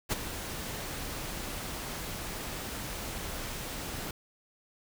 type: noise with ADSR envelope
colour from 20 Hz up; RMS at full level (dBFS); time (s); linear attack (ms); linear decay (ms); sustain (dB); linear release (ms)
pink; -27; 0.09-4.11; 33; 19; -11; 4
effects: none